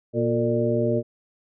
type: harmonic tone with a mistuned harmonic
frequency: 118.5 Hz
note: A#2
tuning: 29 cents sharp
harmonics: 1 / 2 / 3 / 4 / 5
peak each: -26 / -26 / -26 / -26 / -26 dBFS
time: 0.13-1.03 s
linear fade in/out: 50 ms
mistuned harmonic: 4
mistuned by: -71 cents
effects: none